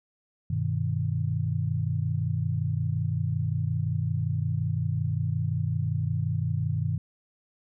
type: chord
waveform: sine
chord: G augmented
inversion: none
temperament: equal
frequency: 98 / 123.47 / 155.56 Hz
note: G2 / B2 / D#3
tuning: 0 / 0 / 0 cents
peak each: -29 dBFS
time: 0.5-6.98 s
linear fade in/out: 5 ms
effects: none